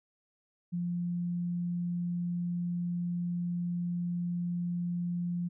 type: tone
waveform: sine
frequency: 174.61 Hz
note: F3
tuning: in tune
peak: -30 dBFS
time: 0.72-5.49 s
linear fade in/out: 20 ms
effects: none